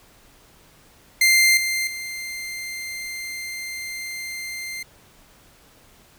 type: tone with level steps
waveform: sawtooth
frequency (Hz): 2093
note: C7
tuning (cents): 0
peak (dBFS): -10 / -18 / -26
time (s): 1.21-4.83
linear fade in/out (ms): 5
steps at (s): 1.57 / 1.87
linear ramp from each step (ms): 2
effects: pink hiss -53 dBFS RMS until 6.18 s